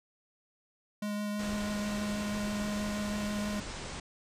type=tone with vibrato; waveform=square; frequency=207.7 Hz; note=G#3; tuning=in tune; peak=-33 dBFS; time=1.02-3.6 s; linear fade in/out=5 ms; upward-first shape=sine; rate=6.2 Hz; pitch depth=9 cents each way
type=low-pass noise; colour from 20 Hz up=pink; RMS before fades=-41 dBFS; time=1.39-4 s; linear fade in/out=5 ms; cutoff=8900 Hz; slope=96 dB/octave
effects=resampled to 32000 Hz